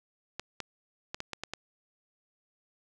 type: clicks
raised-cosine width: 0.2 ms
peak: -18 dBFS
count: 7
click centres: 0.396 / 0.603 / 1.145 / 1.204 / 1.333 / 1.436 / 1.536 s
effects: none